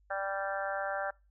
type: harmonic tone with a mistuned harmonic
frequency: 196 Hz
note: G3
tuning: in tune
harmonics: 3 / 4 / 5 / 6 / 7 / 8 / 9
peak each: -36 / -37 / -48 / -46 / -40 / -39 / -45 dBFS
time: 0.1-1.11 s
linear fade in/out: 10 ms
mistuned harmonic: 6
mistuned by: -16 cents
effects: noise-tail reverb RT60 0.3 s tail -25 dB re dry + added 50 Hz sine -63 dBFS peak until 1.3 s

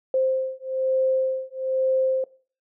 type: beating tone pair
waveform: sine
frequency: 523.3 / 524.4 Hz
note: C5 / C5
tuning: 0 / +4 cents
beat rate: 1.1 Hz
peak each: -24 dBFS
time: 0.14-2.24 s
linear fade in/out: 2 ms
effects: noise-tail reverb RT60 0.4 s tail -20 dB re dry

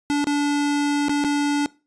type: tone with dropouts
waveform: square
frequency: 289.3 Hz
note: D4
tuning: 26 cents flat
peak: -19 dBFS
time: 0.1-1.66 s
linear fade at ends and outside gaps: 0 ms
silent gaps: 0.243-0.27 / 1.084-1.094 / 1.24-1.246 s
effects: noise-tail reverb RT60 0.3 s tail -21 dB re dry + resampled to 22050 Hz

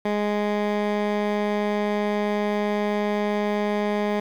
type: tone with low-pass filter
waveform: 15% pulse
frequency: 207.7 Hz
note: G#3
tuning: in tune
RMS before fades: -24 dBFS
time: 0.05-4.2 s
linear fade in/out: 5 ms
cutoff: 2800 Hz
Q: 0.63
effects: 8-bit

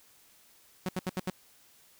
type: tone bursts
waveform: sawtooth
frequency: 184.8 Hz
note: F#3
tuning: 2 cents flat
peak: -26 dBFS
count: 5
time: 0.86-1.3 s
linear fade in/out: 0 ms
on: 28 ms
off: 75 ms
effects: white hiss -61 dBFS RMS until 1.99 s

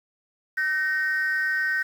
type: tone pair together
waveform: sine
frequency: 1532.2 / 1860 Hz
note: G6 / A#6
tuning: -40 / -4 cents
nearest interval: minor third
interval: 336 cents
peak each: -23 / -24 dBFS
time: 0.57-1.83 s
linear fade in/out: 10 ms
effects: tanh soft clip ceiling -17 dBFS + 8-bit

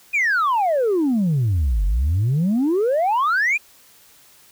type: exponential two-way sweep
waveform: sine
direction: down then up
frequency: 2511 to 45.18 to 2511 Hz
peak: -14 dBFS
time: 0.13-3.58 s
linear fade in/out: 20 ms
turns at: 1.85 s
effects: tanh soft clip ceiling -14 dBFS + white hiss -51 dBFS RMS until 4.51 s

